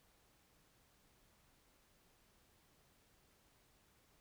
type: silence
effects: pink hiss -72 dBFS RMS until 4.2 s